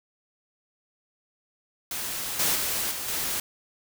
white noise with level steps, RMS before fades -32 / -24 / -28 / -33 / -29 dBFS, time 1.91-3.4 s, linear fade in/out 2 ms, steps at 2.39 / 2.55 / 2.91 / 3.08 s, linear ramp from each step 5 ms, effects none

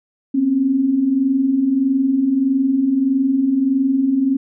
sine tone pair together, 248.6 / 270.2 Hz, B3 / C#4, +12 / -44 cents, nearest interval minor second, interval 144 cents, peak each -22 / -14 dBFS, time 0.34-4.37 s, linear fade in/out 10 ms, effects none

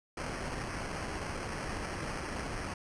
pink noise with sample-and-hold, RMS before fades -38 dBFS, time 0.17-2.74 s, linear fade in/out 5 ms, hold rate 3675 Hz, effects resampled to 22050 Hz

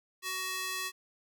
square tone with high-pass filter, 374 Hz, F#4, 19 cents sharp, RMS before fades -36 dBFS, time 0.22-0.92 s, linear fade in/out 50 ms, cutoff 1700 Hz, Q 0.69, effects none

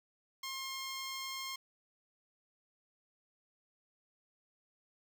10% pulse tone, 1068 Hz, C6, 35 cents sharp, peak -31 dBFS, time 0.43-1.56 s, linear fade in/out 5 ms, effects none

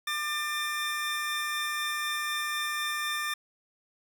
25% pulse tone pair together, 1196 / 1792 Hz, D6 / A6, +31 / +31 cents, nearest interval perfect fifth, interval 700 cents, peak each -29 / -28 dBFS, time 0.07-3.34 s, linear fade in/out 5 ms, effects none

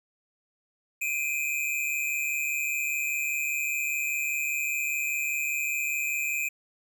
square tone pair together, 2381 / 2526 Hz, D7 / D#7, +23 / +26 cents, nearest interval minor second, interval 103 cents, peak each -30 / -31 dBFS, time 1.01-6.49 s, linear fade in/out 10 ms, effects none

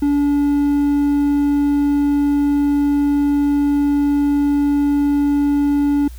triangle tone, 287.2 Hz, D4, 39 cents flat, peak -11 dBFS, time 0.02-6.08 s, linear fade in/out 5 ms, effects added 60 Hz sine -31 dBFS peak until 6.18 s + white hiss -48 dBFS RMS until 6.18 s

